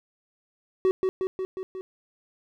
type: tone with echo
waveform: triangle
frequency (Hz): 376.6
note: F#4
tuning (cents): +31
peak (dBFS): -16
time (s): 0.85-0.91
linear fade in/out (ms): 0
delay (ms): 180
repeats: 5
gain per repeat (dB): -3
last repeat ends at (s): 1.81
effects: none